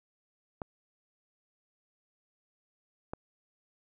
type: clicks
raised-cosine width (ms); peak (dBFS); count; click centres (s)
1; -22; 2; 0.618 / 3.135
effects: none